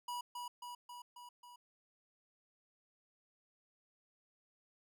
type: tone with echo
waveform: square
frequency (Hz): 972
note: B5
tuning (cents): -28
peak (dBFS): -40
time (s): 0.08-0.21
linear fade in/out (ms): 5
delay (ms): 270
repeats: 5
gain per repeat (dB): -3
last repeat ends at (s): 1.56
effects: none

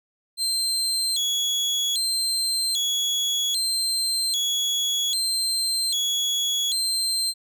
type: tone with vibrato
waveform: 30% pulse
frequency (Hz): 3729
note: A#7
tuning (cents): 0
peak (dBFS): -19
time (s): 0.37-7.34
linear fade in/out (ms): 50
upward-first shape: square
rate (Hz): 0.63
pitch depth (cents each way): 180
effects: none

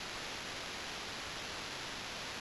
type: noise with sample-and-hold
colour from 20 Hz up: white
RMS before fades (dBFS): -43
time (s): 0-2.4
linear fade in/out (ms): 2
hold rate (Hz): 8820
effects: resampled to 24000 Hz

